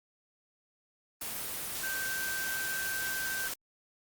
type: tone in noise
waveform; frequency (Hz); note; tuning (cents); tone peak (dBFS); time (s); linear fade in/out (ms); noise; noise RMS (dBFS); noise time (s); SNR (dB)
sine; 1555; G6; -14; -34; 1.83-3.48; 5; white; -37; 1.21-3.54; 0
effects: Opus 32 kbps